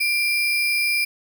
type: tone with sample-and-hold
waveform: sine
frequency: 2368 Hz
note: D7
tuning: 14 cents sharp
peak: -18 dBFS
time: 0-1.05 s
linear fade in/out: 10 ms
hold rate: 7350 Hz
effects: none